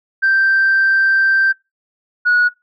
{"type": "tone pair in turn", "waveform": "sine", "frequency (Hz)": [1567, 1458.8], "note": ["G6", "F#6"], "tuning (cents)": [-1, -25], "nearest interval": "minor second", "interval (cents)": 124, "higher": "first", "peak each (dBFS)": -9, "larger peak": "neither", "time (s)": [[0.22, 1.53], [2.25, 2.49]], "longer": "first", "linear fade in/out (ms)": 20, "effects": ["noise-tail reverb RT60 0.2 s tail -20 dB re dry", "tanh soft clip ceiling -7 dBFS"]}